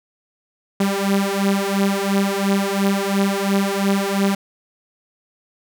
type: beating tone pair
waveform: sawtooth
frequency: 196 / 198.9 Hz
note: G3 / G3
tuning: 0 / +25 cents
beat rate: 2.9 Hz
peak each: -16 dBFS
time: 0.8-4.35 s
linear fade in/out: 5 ms
effects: none